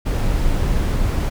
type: noise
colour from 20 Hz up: brown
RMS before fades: -18 dBFS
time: 0.05-1.3 s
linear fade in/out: 20 ms
effects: none